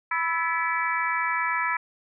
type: harmonic tone with a mistuned harmonic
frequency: 329.1 Hz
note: E4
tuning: 3 cents flat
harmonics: 3 / 4 / 5 / 6 / 7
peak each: -28 / -29 / -30 / -31 / -31 dBFS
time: 0.11-1.77 s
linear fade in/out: 5 ms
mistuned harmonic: 5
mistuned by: +65 cents
effects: none